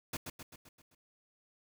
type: noise with echo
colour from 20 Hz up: pink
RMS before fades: -38 dBFS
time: 0.13-0.17 s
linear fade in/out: 5 ms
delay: 130 ms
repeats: 6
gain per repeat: -5 dB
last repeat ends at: 0.95 s
effects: none